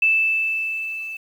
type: tone with level ramp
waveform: sine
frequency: 2637 Hz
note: E7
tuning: in tune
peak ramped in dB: -13 to -29 dBFS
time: 0.02-1.17 s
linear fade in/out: 5 ms
effects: 8-bit